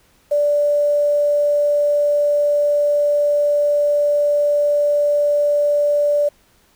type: tone with quantisation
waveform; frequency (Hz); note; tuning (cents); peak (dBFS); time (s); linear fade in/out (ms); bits
sine; 584; D5; -10; -13; 0.31-6.29; 10; 7
effects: pink hiss -56 dBFS RMS until 6.75 s